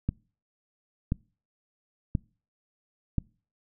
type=click train; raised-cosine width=5 ms; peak=-13 dBFS; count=4; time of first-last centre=0.09-3.183 s; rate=0.97 Hz; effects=noise-tail reverb RT60 0.4 s tail -26 dB re dry